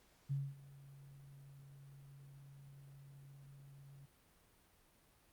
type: tone with ADSR envelope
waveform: sine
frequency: 138.59 Hz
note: C#3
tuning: in tune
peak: -34 dBFS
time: 0.29-4.06 s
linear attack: 25 ms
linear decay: 230 ms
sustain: -21 dB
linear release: 7 ms
effects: pink hiss -70 dBFS RMS until 5.32 s + Opus 48 kbps